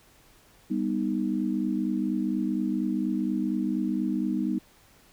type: chord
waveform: sine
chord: G augmented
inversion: none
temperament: equal with one note detuned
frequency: 198.39 / 246.9 / 311.1 Hz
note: G3 / B3 / D#4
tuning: +21 / 0 / 0 cents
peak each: -29 dBFS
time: 0.7-4.59 s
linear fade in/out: 10 ms
effects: pink hiss -58 dBFS RMS until 5.12 s